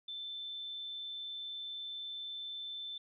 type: tone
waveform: sine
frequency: 3536 Hz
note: A7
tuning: 8 cents sharp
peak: -40 dBFS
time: 0.08-2.98 s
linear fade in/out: 5 ms
effects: none